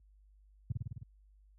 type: tone with echo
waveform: sine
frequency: 110 Hz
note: A2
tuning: in tune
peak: -28 dBFS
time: 0.7-0.72 s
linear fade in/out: 5 ms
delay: 52 ms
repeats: 6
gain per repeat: -2 dB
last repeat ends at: 1.032 s
effects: added 50 Hz sine -55 dBFS peak until 1.58 s + high-pass 60 Hz 12 dB/octave